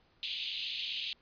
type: band-pass noise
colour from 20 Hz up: pink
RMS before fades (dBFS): -38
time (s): 0.23-1.13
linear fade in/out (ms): 0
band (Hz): 2700 to 4200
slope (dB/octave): 48
effects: pink hiss -68 dBFS RMS until 1.21 s + resampled to 11025 Hz